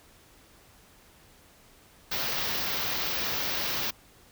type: band-stop noise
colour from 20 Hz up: white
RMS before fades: -30 dBFS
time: 2.11-3.91 s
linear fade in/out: 10 ms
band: 5800 to 15000 Hz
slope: 48 dB/octave
effects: pink hiss -57 dBFS RMS until 4.31 s